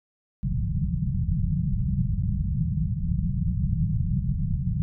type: low-pass noise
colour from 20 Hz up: white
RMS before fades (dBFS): -25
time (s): 0.43-4.82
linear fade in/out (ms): 0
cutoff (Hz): 190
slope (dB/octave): 96
effects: none